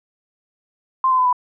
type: tone with pitch steps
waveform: sine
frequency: 1046.5 / 1027.9 / 1009.7 / 991.8 Hz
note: C6 / C6 / B5 / B5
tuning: 0 / -31 / +38 / +7 cents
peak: -13 dBFS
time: 1.04-1.328 s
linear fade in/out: 2 ms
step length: 72 ms
effects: none